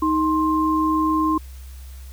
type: tone pair together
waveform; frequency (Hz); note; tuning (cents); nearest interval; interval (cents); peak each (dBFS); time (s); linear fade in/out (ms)
sine; 313.5 / 1054.5; D#4 / C6; +13 / +13; octave + major sixth; 2100; -19 / -20; 0.02-1.38; 5
effects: added 65 Hz sine -35 dBFS peak until 2.12 s + white hiss -50 dBFS RMS until 2.12 s